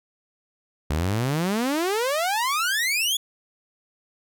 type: exponential sweep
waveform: sawtooth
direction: up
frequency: 70.2 to 3458 Hz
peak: -18 dBFS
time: 0.9-3.17 s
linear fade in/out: 5 ms
effects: none